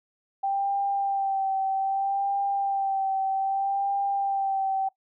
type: tone with vibrato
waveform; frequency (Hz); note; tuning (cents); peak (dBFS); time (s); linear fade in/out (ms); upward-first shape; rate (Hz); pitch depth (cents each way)
sine; 784; G5; 0; -23; 0.43-4.89; 10; sine; 0.63; 27
effects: noise-tail reverb RT60 0.1 s tail -20 dB re dry